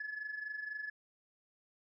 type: tone with amplitude modulation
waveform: sine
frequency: 1710 Hz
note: A6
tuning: 50 cents flat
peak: -35 dBFS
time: 0-0.9 s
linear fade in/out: 5 ms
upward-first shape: sine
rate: 24 Hz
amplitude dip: 70%
effects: tanh soft clip ceiling -34 dBFS